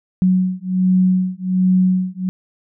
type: beating tone pair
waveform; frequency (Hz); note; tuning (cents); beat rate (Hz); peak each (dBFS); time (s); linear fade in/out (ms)
sine; 184.2 / 185.5; F#3 / F#3; -7 / +5; 1.3; -16 / -16; 0.22-2.29; 0
effects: none